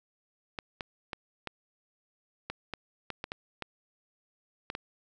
clicks, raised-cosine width 0.3 ms, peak -19 dBFS, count 12, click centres 0.588 / 0.808 / 1.132 / 1.473 / 2.5 / 2.737 / 3.103 / 3.241 / 3.319 / 3.623 / 4.701 / 4.751 s, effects none

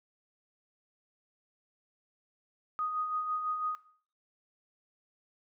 sine tone with tremolo, 1244.5 Hz, D#6, in tune, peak -29 dBFS, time 2.79-3.75 s, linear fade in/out 0 ms, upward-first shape sine, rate 6 Hz, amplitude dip 50%, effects noise-tail reverb RT60 0.5 s tail -17 dB re dry

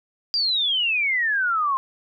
sine exponential sweep, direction down, 4837 to 1048 Hz, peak -19 dBFS, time 0.34-1.77 s, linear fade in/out 0 ms, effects none

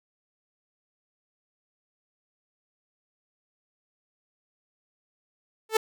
sawtooth tone with exponential growth, 440 Hz, A4, in tune, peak -12 dBFS, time 5.69-5.77 s, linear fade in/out 5 ms, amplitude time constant 17 ms, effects none

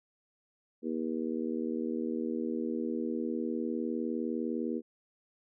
harmonic tone, 79.8 Hz, D#2, 44 cents sharp, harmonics 3 / 4 / 5 / 6, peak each -34 / -36 / -38 / -40 dBFS, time 0.82-4.82 s, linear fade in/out 50 ms, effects none

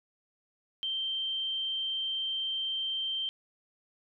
sine tone, 3136 Hz, G7, in tune, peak -30 dBFS, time 0.83-3.29 s, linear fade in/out 0 ms, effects none

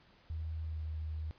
sine tone with pitch glide, 79.7 to 78.29 Hz, D#2 to D#2, +42 to +11 cents, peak -36 dBFS, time 0.3-1.31 s, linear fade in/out 0 ms, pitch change -31 cents, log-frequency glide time 0.63-0.82 s, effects pink hiss -64 dBFS RMS until 1.38 s + resampled to 11025 Hz

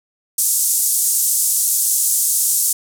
pink band-pass noise, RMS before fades -17 dBFS, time 0.38-2.73 s, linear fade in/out 5 ms, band 7300 to 13000 Hz, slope 24 dB/octave, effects none

